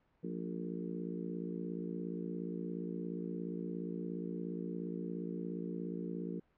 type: harmonic tone with a mistuned harmonic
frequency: 57.1 Hz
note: A#1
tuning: 35 cents flat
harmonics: 3 / 4 / 5 / 6 / 7 / 8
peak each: -41 / -46 / -45 / -46 / -48 / -48 dBFS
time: 0.23-6.4 s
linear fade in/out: 10 ms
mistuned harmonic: 3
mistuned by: +59 cents
effects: pink hiss -74 dBFS RMS until 6.57 s + low-pass 2000 Hz 12 dB/octave